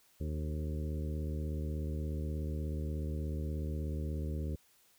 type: harmonic tone with a mistuned harmonic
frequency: 76.6 Hz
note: D#2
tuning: 27 cents flat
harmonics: 1 / 2 / 3 / 4 / 5 / 6 / 7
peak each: -35 / -41 / -45 / -47 / -49 / -51 / -52 dBFS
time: 0.2-4.56 s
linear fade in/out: 10 ms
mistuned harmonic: 6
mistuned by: -32 cents
effects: white hiss -67 dBFS RMS until 4.98 s